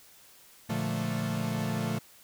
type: chord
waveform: 45% pulse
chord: Bb major seventh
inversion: none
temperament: equal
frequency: 116.54 / 146.83 / 174.61 / 220 Hz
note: Bb2 / D3 / F3 / A3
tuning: 0 / 0 / 0 / 0 cents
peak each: -35 / -36 / -35 / -33 dBFS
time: 0.69-1.99 s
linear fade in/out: 10 ms
effects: white hiss -56 dBFS RMS until 2.23 s